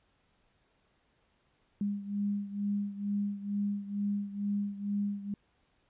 sine beating tone pair, 202.4 / 204.6 Hz, G#3 / G#3, -44 / -26 cents, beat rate 2.2 Hz, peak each -32 / -36 dBFS, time 1.81-5.34 s, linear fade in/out 2 ms, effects pink hiss -72 dBFS RMS until 5.89 s + resampled to 8000 Hz

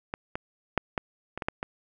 clicks, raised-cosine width 0.5 ms, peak -16 / -16 / -7 / -12 / -19 / -17 / -11 / -16 dBFS, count 8, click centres 0.139 / 0.355 / 0.777 / 0.978 / 1.376 / 1.422 / 1.485 / 1.629 s, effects none

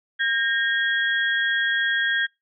sine tone cluster, 1610 / 1853 / 3290 Hz, G6 / A#6 / G#7, +46 / -11 / -17 cents, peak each -22 / -25 / -28 dBFS, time 0.19-2.27 s, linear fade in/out 20 ms, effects noise-tail reverb RT60 0.2 s tail -24 dB re dry

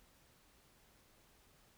silence, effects pink hiss -68 dBFS RMS until 1.77 s

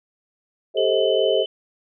sine chord, A half-diminished seventh, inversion third, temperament just, 396 / 440 / 528 / 633.6 Hz, G4 / A4 / C5 / Eb5, +18 / 0 / +16 / +31 cents, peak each -22 dBFS, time 0.74-1.46 s, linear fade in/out 50 ms
sine tone, 3028 Hz, F#7, 39 cents sharp, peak -27 dBFS, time 0.77-1.46 s, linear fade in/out 2 ms
effects none

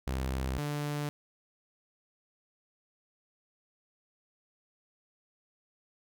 sawtooth tone pair in turn, 65.41 / 146.84 Hz, C2 / D3, 0 / 0 cents, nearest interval octave + major second, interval 1400 cents, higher second, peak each -27 / -28 dBFS, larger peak first, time 0.07-0.58 / 0.58-1.09 s, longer neither, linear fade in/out 0 ms, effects none

